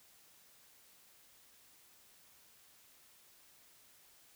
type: silence
effects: white hiss -64 dBFS RMS until 4.35 s